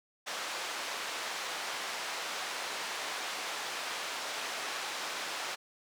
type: band-pass noise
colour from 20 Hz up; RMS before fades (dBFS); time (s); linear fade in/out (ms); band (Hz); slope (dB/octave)
pink; -38; 0.26-5.56; 20; 730 to 6300; 12
effects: none